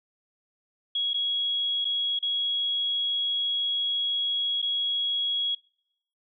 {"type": "tone with dropouts", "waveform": "sine", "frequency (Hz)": 3322, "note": "G#7", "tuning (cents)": 0, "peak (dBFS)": -24, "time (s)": [0.95, 5.55], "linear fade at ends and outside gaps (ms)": 5, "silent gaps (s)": [[1.134, 1.142], [1.846, 1.851], [2.19, 2.226], [4.618, 4.625]], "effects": ["noise-tail reverb RT60 0.8 s tail -25 dB re dry"]}